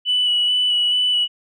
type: tone with vibrato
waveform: sine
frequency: 2960 Hz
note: F#7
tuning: in tune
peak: -14 dBFS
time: 0.05-1.28 s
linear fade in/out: 50 ms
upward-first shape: square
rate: 2.3 Hz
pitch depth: 13 cents each way
effects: tanh soft clip ceiling -11 dBFS

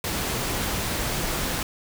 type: noise with amplitude modulation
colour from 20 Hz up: pink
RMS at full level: -26 dBFS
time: 0.04-1.63 s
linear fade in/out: 2 ms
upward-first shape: sine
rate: 229 Hz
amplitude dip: 25%
effects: none

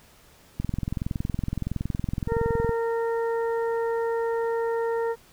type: click train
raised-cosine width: 5 ms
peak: -15 dBFS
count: 46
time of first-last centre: 0.6-2.693 s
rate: 21.5 Hz
type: harmonic tone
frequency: 460.5 Hz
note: A#4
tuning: 21 cents flat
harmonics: 1 / 2 / 3 / 4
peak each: -24 / -32 / -40 / -40 dBFS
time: 2.27-5.16 s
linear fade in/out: 50 ms
effects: pink hiss -55 dBFS RMS until 5.32 s

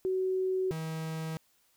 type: tone pair in turn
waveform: sine / 45% pulse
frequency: 374.9 / 159.96 Hz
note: F#4 / D#3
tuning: +23 / +48 cents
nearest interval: octave + minor third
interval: 1475 cents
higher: first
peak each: -27 / -34 dBFS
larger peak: first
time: 0.05-0.71 / 0.71-1.37 s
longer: neither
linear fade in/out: 0 ms
effects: white hiss -69 dBFS RMS until 1.76 s

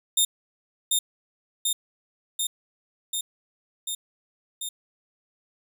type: tone with echo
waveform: 15% pulse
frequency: 3644 Hz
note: A#7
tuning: 40 cents flat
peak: -11 dBFS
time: 0.17-0.25 s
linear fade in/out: 5 ms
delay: 740 ms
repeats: 6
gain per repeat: -2 dB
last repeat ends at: 4.69 s
effects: none

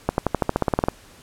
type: accelerating click train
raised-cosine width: 1 ms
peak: -4 dBFS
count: 13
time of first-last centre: 0.09-0.885 s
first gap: 91 ms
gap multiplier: 0.94
effects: pink hiss -49 dBFS RMS until 1.22 s + low-pass 12000 Hz 12 dB/octave

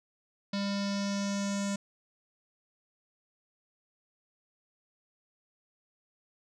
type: tone with low-pass filter sweep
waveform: square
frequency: 199.8 Hz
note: G3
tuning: 33 cents sharp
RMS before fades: -32 dBFS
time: 0.53-1.76 s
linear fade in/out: 5 ms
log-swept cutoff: 4600 to 7300 Hz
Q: 3.9
effects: none

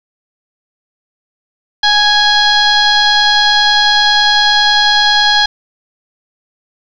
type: tone with frequency modulation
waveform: sine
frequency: 2489 Hz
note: D#7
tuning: in tune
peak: -7 dBFS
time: 1.83-5.46 s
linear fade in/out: 5 ms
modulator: 828 Hz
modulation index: 2.5
effects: 8-bit

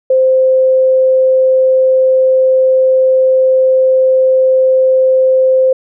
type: tone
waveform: sine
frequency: 521 Hz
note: C5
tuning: 7 cents flat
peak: -6 dBFS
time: 0.1-5.73 s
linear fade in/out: 5 ms
effects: none

